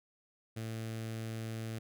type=tone with notch filter; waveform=sawtooth; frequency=112.5 Hz; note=A2; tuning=39 cents sharp; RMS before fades=-40 dBFS; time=0.56-1.79 s; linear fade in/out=10 ms; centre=960 Hz; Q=1.5; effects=none